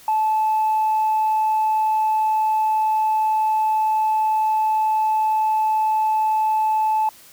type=tone; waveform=sine; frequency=869 Hz; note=A5; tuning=22 cents flat; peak=-15 dBFS; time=0.08-7.09 s; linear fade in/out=2 ms; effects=tanh soft clip ceiling -13 dBFS + white hiss -47 dBFS RMS until 7.32 s